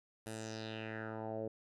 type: tone with low-pass filter sweep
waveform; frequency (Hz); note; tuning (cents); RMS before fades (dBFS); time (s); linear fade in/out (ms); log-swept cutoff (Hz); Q
10% pulse; 110.4; A2; +6; -43; 0.26-1.48; 5; 11000 to 480; 3.5
effects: none